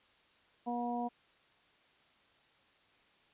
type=harmonic tone; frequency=240.3 Hz; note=B3; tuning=47 cents flat; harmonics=1 / 2 / 3 / 4; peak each=-37 / -44 / -37 / -43 dBFS; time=0.66-1.09 s; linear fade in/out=20 ms; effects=white hiss -67 dBFS RMS until 3.33 s + resampled to 8000 Hz